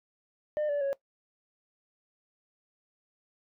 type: tone with pitch steps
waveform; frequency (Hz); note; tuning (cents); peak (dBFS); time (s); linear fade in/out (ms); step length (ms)
sine; 603 / 578 / 554; D5 / D5 / C#5; +46 / -28 / -1; -24; 0.57-0.93; 0; 120
effects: noise-tail reverb RT60 0.1 s tail -21 dB re dry + tanh soft clip ceiling -26 dBFS